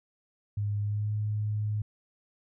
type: tone with pitch glide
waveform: sine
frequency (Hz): 103.1 to 105.75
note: G#2 to G#2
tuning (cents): -12 to +32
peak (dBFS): -27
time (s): 0.57-1.82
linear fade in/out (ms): 5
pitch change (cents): +44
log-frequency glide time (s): 0.82-1.11
effects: none